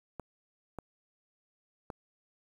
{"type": "clicks", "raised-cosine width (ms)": 1, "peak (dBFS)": -25, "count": 3, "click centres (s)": [0.197, 0.787, 1.902], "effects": ["9-bit"]}